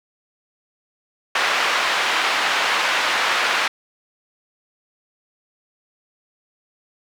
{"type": "band-pass noise", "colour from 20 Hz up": "pink", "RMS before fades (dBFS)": -20, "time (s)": [1.35, 3.68], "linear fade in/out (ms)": 5, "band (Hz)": [1000, 3200], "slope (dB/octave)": 12, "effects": []}